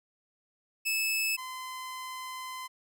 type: tone pair in turn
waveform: sawtooth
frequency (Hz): 2610 / 1027.4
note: E7 / C6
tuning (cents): -18 / -32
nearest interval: octave + major third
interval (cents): 1614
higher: first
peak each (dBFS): -24 / -34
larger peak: first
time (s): 0.85-1.37 / 1.37-2.68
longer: second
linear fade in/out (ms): 20
effects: none